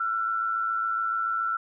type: tone pair together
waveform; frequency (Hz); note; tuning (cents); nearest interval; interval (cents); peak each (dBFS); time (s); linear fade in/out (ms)
sine; 1342.9 / 1450; E6 / F#6; +32 / -35; minor second; 133; -25 / -33; 0-1.57; 5
effects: none